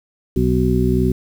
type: harmonic tone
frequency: 62.2 Hz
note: B1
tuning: 13 cents sharp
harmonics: 1 / 2 / 3 / 4 / 6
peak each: -20 / -20 / -20 / -20 / -20 dBFS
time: 0.36-1.12 s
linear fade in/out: 5 ms
effects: 7-bit